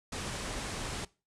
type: low-pass noise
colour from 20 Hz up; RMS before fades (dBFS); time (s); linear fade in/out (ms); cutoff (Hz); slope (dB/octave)
pink; -38; 0.12-1.05; 5; 10000; 48
effects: noise-tail reverb RT60 0.3 s tail -21 dB re dry